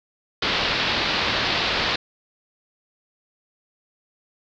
white low-pass noise, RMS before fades -23 dBFS, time 0.42-1.96 s, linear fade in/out 5 ms, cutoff 4600 Hz, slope 48 dB/octave, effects none

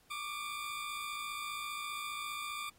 20% pulse tone pair together, 1143 / 1198 Hz, D6 / D6, -47 / +34 cents, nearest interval minor second, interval 81 cents, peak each -39 / -35 dBFS, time 0.1-2.7 s, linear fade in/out 10 ms, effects pink hiss -67 dBFS RMS until 2.78 s + AAC 48 kbps

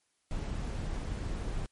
brown noise, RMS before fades -35 dBFS, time 0.31-1.66 s, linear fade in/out 0 ms, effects white hiss -75 dBFS RMS until 1.71 s + MP3 48 kbps

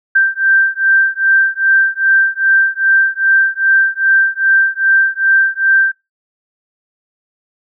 sine beating tone pair, 1568 / 1570.5 Hz, G6 / G6, 0 / +3 cents, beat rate 2.5 Hz, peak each -12 dBFS, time 0.15-5.92 s, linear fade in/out 10 ms, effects noise-tail reverb RT60 0.2 s tail -21 dB re dry

